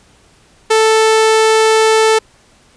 sawtooth tone, 440.6 Hz, A4, 2 cents sharp, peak -4 dBFS, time 0.7-2.19 s, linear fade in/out 10 ms, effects pink hiss -49 dBFS RMS until 2.76 s + resampled to 22050 Hz

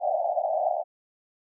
pink band-pass noise, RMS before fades -26 dBFS, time 0-0.84 s, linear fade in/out 50 ms, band 610 to 770 Hz, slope 96 dB/octave, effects none

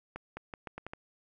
accelerating click train, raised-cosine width 0.5 ms, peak -25 dBFS, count 7, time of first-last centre 0.16-0.935 s, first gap 210 ms, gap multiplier 0.8, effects none

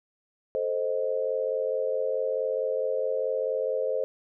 sine chord, A diminished, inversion none, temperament equal with one note detuned, 438.7 / 523.3 / 622.3 Hz, A4 / C5 / Eb5, -5 / 0 / 0 cents, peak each -31 / -27 / -32 dBFS, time 0.55-4.04 s, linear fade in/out 0 ms, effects none

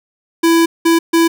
square tone bursts at uneven times, 332.2 Hz, E4, 13 cents sharp, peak -9 dBFS, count 3, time 0.43-0.66 / 0.85-0.99 / 1.13-1.28 s, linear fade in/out 10 ms, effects none

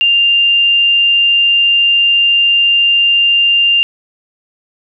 sine tone, 2794 Hz, F7, in tune, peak -7 dBFS, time 0.01-3.83 s, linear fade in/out 0 ms, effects none

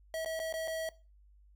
square tone with dropouts, 645 Hz, E5, 38 cents flat, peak -35 dBFS, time 0.14-0.89 s, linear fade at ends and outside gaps 1 ms, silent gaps 0.248-0.259 / 0.393-0.399 / 0.526-0.539 / 0.676-0.68 s, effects noise-tail reverb RT60 0.3 s tail -19 dB re dry + added 50 Hz sine -58 dBFS peak until 1.55 s

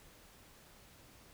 silence, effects pink hiss -60 dBFS RMS until 1.33 s

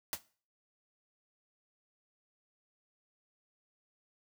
white noise with exponential decay, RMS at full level -31 dBFS, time 0.13-0.21 s, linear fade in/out 0 ms, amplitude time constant 16 ms, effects noise-tail reverb RT60 0.4 s tail -18 dB re dry

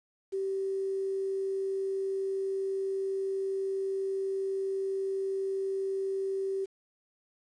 sine tone with quantisation, 387.3 Hz, G4, 21 cents flat, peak -29 dBFS, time 0.32-6.66 s, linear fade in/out 20 ms, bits 9, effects resampled to 22050 Hz

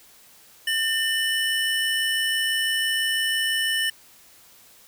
square tone pair together, 1800 / 2978 Hz, A6 / F#7, +39 / +11 cents, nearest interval major sixth, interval 872 cents, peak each -25 dBFS, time 0.67-3.9 s, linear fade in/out 5 ms, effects white hiss -52 dBFS RMS until 4.87 s

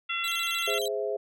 harmonic tone, 680 Hz, F5, 46 cents flat, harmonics 2 / 3 / 4 / 5, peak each -34 / -36 / -31 / -35 dBFS, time 0.09-0.79 s, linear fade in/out 10 ms
sawtooth tone with vibrato, 3534 Hz, A7, 7 cents sharp, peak -30 dBFS, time 0.24-0.88 s, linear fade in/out 2 ms, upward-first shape square, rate 13 Hz, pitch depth 190 cents each way
sine chord, Ab augmented, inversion none, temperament equal, 415.3 / 523.3 / 659.3 Hz, Ab4 / C5 / E5, 0 / 0 / 0 cents, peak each -30 / -33 / -33 dBFS, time 0.67-1.17 s, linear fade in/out 10 ms
effects none

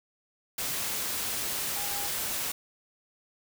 sine tone in noise, 809 Hz, G#5, 46 cents flat, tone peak -40 dBFS, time 1.76-2.08 s, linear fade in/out 5 ms, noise white, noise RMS -32 dBFS, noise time 0.58-2.52 s, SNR -11 dB, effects none

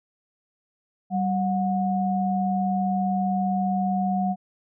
sine tone pair together, 192.4 / 727.5 Hz, G3 / F#5, -32 / -29 cents, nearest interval octave + major seventh, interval 2303 cents, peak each -23 / -25 dBFS, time 1.1-4.36 s, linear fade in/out 50 ms, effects none

